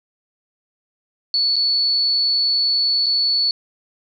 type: tone with dropouts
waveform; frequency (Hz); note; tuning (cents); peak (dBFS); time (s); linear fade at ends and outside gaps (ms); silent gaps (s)
sine; 4435; C#8; 0; -15; 1.34-3.51; 1; 1.558-1.564 / 3.06-3.065
effects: none